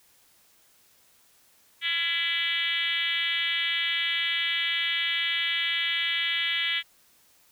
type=tone with frequency modulation; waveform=sine; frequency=2637 Hz; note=E7; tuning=in tune; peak=-24 dBFS; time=1.81-6.83 s; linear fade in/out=50 ms; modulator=319 Hz; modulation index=2.8; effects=white hiss -61 dBFS RMS until 7.51 s